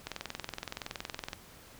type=click train; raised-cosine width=0.2 ms; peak=-19 dBFS; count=28; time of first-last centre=0.07-1.332 s; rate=21.4 Hz; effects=pink hiss -54 dBFS RMS until 1.79 s